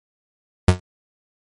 35% pulse tone with exponential decay, 90.8 Hz, F#2, 32 cents flat, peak -5 dBFS, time 0.68-0.8 s, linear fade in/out 5 ms, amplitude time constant 26 ms, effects MP3 48 kbps

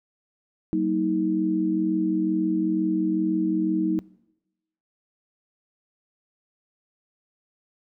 sine tone cluster, 189.1 / 231.3 / 317 Hz, F#3 / A#3 / D#4, +38 / -13 / +32 cents, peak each -27 / -30 / -22 dBFS, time 0.73-3.99 s, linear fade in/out 0 ms, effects noise-tail reverb RT60 0.9 s tail -22 dB re dry

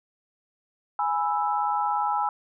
sine chord, E major, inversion first, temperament equal, 830.6 / 987.8 / 1318.5 Hz, G#5 / B5 / E6, 0 / 0 / 0 cents, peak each -25 / -28 / -29 dBFS, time 0.99-2.29 s, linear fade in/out 2 ms, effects none

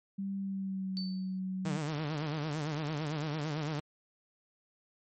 sine tone with pitch glide, 196 to 187.58 Hz, G3 to F#3, 0 to +24 cents, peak -33 dBFS, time 0.18-1.78 s, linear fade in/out 10 ms, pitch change -76 cents, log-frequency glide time 0.38-1.05 s
sine tone with exponential decay, 4530 Hz, C#8, 37 cents sharp, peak -35 dBFS, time 0.97-1.39 s, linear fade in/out 0 ms, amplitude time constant 91 ms
sawtooth tone with vibrato, 151.8 Hz, D#3, 42 cents flat, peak -29 dBFS, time 1.65-3.8 s, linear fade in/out 5 ms, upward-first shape sine, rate 8.9 Hz, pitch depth 98 cents each way
effects MP3 32 kbps

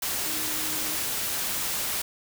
sine tone in noise, 311.1 Hz, D#4, in tune, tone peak -40 dBFS, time 0.26-0.96 s, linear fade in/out 5 ms, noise white, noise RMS -29 dBFS, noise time 0.02-2.02 s, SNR -14 dB, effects none

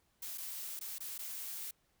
blue noise with dropouts, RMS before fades -43 dBFS, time 0.22-1.71 s, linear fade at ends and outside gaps 5 ms, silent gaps 0.376-0.38 / 0.793-0.81 / 0.984-1.004 / 1.18-1.189 s, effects pink hiss -75 dBFS RMS until 2 s

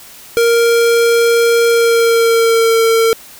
square tone with pitch glide, 466.2 to 453.5 Hz, A#4 to A#4, 0 to -48 cents, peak -9 dBFS, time 0.37-3.13 s, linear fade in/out 0 ms, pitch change -48 cents, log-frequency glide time 1.68-2.81 s, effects white hiss -37 dBFS RMS until 3.39 s

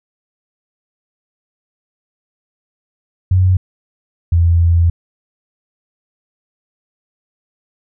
sine tone pair in turn, 92.5 / 84.75 Hz, F#2 / E2, 0 / +49 cents, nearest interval major second, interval 151 cents, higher first, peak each -8 dBFS, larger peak neither, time 3.31-3.57 / 4.32-4.9 s, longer second, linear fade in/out 5 ms, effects none

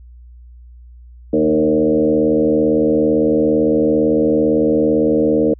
sine tone with frequency modulation, 385.1 Hz, G4, 31 cents flat, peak -11 dBFS, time 1.33-5.54 s, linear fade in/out 5 ms, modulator 77.8 Hz, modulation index 2.1, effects added 60 Hz sine -37 dBFS peak until 5.59 s

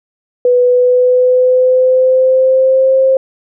sine tone with pitch glide, 493.9 to 529.3 Hz, B4 to C5, 0 to +20 cents, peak -6 dBFS, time 0.45-3.17 s, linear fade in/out 2 ms, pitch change +120 cents, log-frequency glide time 0.62-2.95 s, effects none

